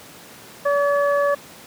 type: harmonic tone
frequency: 571 Hz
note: D5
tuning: 49 cents flat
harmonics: 1 / 2 / 3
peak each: -17 / -23 / -27 dBFS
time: 0.65-1.35 s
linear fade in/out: 10 ms
effects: pink hiss -42 dBFS RMS until 1.66 s + high-pass 150 Hz 12 dB/octave